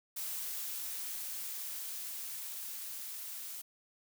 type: noise with level ramp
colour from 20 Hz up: blue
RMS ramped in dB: -39 to -44 dBFS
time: 0.16-3.62 s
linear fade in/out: 10 ms
effects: none